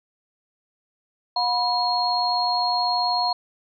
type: tone cluster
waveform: sine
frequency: 720 / 981 / 4273 Hz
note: F#5 / B5 / C8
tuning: -47 / -12 / +36 cents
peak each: -24 dBFS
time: 1.36-3.33 s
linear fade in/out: 5 ms
effects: none